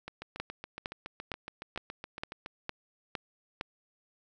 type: two click trains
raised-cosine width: 0.3 ms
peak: -24 / -18 dBFS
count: 18 / 8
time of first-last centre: 0.08-2.461 / 0.4-3.611 s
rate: 7.14 / 2.18 Hz
effects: none

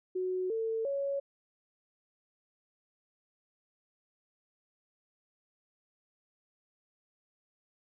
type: tone with pitch steps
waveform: sine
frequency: 369.2 / 448.3 / 557 Hz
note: F#4 / A4 / C#5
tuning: -4 / +32 / +8 cents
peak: -30 dBFS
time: 0.15-1.2 s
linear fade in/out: 10 ms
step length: 350 ms
effects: none

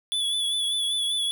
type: tone with vibrato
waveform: square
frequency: 3428 Hz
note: A7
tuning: 46 cents flat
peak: -24 dBFS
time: 0.12-1.31 s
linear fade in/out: 0 ms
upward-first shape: sine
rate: 5.1 Hz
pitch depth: 37 cents each way
effects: none

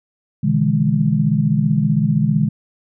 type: chord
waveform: sine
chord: E dominant seventh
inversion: second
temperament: equal with one note detuned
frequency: 123.47 / 149.31 / 164.81 / 207.7 Hz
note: B2 / D3 / E3 / G#3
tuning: 0 / +29 / 0 / 0 cents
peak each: -22 / -17 / -20 / -18 dBFS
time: 0.43-2.49 s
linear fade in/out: 10 ms
effects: none

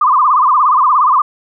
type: tone with vibrato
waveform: sine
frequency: 1108 Hz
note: C#6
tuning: 1 cent flat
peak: -7 dBFS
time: 0.01-1.22 s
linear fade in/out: 5 ms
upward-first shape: sine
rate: 17 Hz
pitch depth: 190 cents each way
effects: none

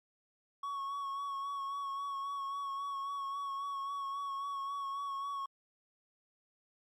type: tone with vibrato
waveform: triangle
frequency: 1111 Hz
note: C#6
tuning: 4 cents sharp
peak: -34 dBFS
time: 0.63-5.46 s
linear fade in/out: 5 ms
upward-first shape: sine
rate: 3.7 Hz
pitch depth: 27 cents each way
effects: MP3 64 kbps

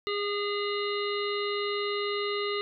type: harmonic tone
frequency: 408.9 Hz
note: G#4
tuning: 27 cents flat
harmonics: 1 / 3 / 5 / 7 / 9 / 10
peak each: -30 / -35 / -37 / -38 / -40 / -40 dBFS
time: 0.07-2.61 s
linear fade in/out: 0 ms
effects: none

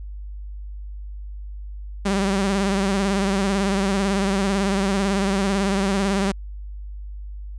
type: tone with vibrato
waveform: sawtooth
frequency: 196 Hz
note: G3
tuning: in tune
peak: -15 dBFS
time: 2.05-6.32 s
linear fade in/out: 10 ms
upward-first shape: sine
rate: 18 Hz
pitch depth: 60 cents each way
effects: added 50 Hz sine -31 dBFS peak until 7.58 s + resampled to 22050 Hz

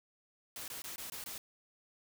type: noise bursts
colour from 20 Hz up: white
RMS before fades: -44 dBFS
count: 6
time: 0.56-1.38 s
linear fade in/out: 2 ms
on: 120 ms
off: 20 ms
effects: none

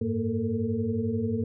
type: tone cluster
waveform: sine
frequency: 95.5 / 106.8 / 230.2 / 440.1 / 460.3 Hz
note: G2 / G#2 / A#3 / A4 / A#4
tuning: -45 / +49 / -22 / 0 / -22 cents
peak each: -35 / -32 / -28 / -33 / -35 dBFS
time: 0.01-1.44 s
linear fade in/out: 5 ms
effects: none

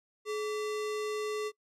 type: tone with sample-and-hold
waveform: sine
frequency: 425 Hz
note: G#4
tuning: 40 cents sharp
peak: -31 dBFS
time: 0.25-1.52 s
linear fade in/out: 50 ms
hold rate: 1575 Hz
effects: noise-tail reverb RT60 0.1 s tail -23 dB re dry + low-pass 9000 Hz 12 dB/octave

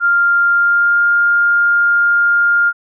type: tone with pitch glide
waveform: sine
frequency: 1396.9 to 1406.6 Hz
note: F6 to F6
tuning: 0 to +12 cents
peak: -9 dBFS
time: 0-2.73 s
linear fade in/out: 50 ms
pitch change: +12 cents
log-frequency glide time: 0.52-1.02 s
effects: none

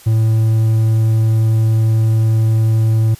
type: tone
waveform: triangle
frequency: 111.1 Hz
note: A2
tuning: 17 cents sharp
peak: -8 dBFS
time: 0.06-3.15 s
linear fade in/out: 10 ms
effects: white hiss -42 dBFS RMS until 3.19 s + resampled to 32000 Hz

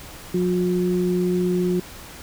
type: tone pair together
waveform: sine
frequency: 179.79 / 359.9 Hz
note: F#3 / F#4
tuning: -49 / -48 cents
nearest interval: octave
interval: 1201 cents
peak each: -21 dBFS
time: 0.34-1.8 s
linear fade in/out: 5 ms
effects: pink hiss -40 dBFS RMS until 2.22 s

